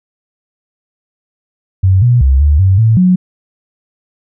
sine tone with pitch steps, 94.5 / 121.8 / 66.7 / 73.4 / 95.2 / 112.1 / 182.8 Hz, F#2 / B2 / C2 / D2 / F#2 / A2 / F#3, +37 / -24 / +34 / 0 / +50 / +33 / -21 cents, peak -5 dBFS, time 1.83-3.16 s, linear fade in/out 10 ms, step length 190 ms, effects none

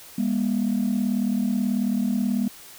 sine tone pair together, 203 / 241.4 Hz, G#3 / B3, -39 / -39 cents, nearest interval minor third, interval 300 cents, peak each -22 dBFS, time 0.18-2.48 s, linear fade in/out 5 ms, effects tanh soft clip ceiling -16 dBFS + white hiss -45 dBFS RMS until 2.78 s

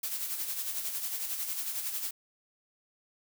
blue noise with tremolo, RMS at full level -33 dBFS, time 0.03-2.11 s, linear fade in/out 5 ms, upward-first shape sine, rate 11 Hz, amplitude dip 50%, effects none

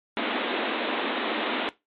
pink band-pass noise, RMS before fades -28 dBFS, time 0.17-1.69 s, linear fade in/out 0 ms, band 220 to 3800 Hz, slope 96 dB/octave, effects noise-tail reverb RT60 0.2 s tail -18 dB re dry + MP3 48 kbps

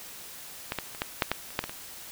clicks, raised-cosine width 0.3 ms, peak -13 / -13 / -25 / -11 / -6 / -9 / -29 / -9 / -16 / -21 dBFS, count 10, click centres 0.721 / 0.787 / 0.949 / 1.019 / 1.222 / 1.316 / 1.505 / 1.591 / 1.64 / 1.695 s, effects white hiss -44 dBFS RMS until 2.11 s

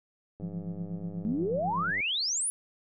click train, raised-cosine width 2 ms, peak -32 dBFS, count 163, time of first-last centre 0.4-2.004 s, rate 101 Hz
sine tone with tremolo, 172.2 Hz, F3, 24 cents flat, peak -30 dBFS, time 0.42-1.91 s, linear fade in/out 5 ms, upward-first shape triangle, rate 8.2 Hz, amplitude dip 90%
sine exponential sweep, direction up, 203.5 to 10660 Hz, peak -27 dBFS, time 1.25-2.5 s, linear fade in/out 0 ms
effects none

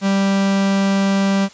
45% pulse tone, 196 Hz, G3, in tune, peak -14 dBFS, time 0.01-1.49 s, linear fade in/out 50 ms, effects white hiss -44 dBFS RMS until 1.53 s + resampled to 16000 Hz

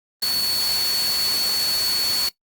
sine tone in noise, 4423 Hz, C#8, 5 cents flat, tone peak -20 dBFS, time 0.22-2.29 s, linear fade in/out 5 ms, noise white, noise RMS -27 dBFS, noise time 0.22-2.29 s, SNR +4 dB, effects noise-tail reverb RT60 0.1 s tail -18 dB re dry + Opus 24 kbps

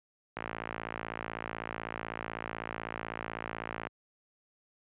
click train, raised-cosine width 0.5 ms, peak -20 dBFS, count 197, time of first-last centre 0.37-3.87 s, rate 56 Hz, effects high-pass 80 Hz 12 dB/octave + resampled to 8000 Hz

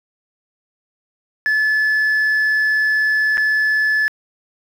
sine tone with dropouts, 1728 Hz, A6, 32 cents flat, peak -11 dBFS, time 1.46-4.08 s, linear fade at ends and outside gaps 0 ms, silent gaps 3.372-3.379 s, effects tanh soft clip ceiling -13 dBFS + 7-bit

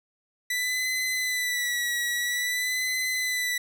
sawtooth tone with vibrato, 1975.5 Hz, B6, in tune, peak -22 dBFS, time 0.5-3.58 s, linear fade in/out 5 ms, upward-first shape sine, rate 0.5 Hz, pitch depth 45 cents each way, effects none

